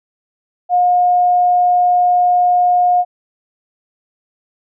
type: tone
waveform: sine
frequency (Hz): 716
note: F5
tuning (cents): +43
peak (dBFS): -9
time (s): 0.69-3.05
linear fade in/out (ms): 50
effects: none